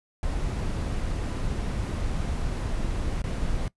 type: noise with dropouts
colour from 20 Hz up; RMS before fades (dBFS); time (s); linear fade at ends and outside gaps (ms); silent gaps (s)
brown; -28; 0.23-3.68; 1; 3.219-3.24
effects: noise-tail reverb RT60 0.1 s tail -21 dB re dry + resampled to 24000 Hz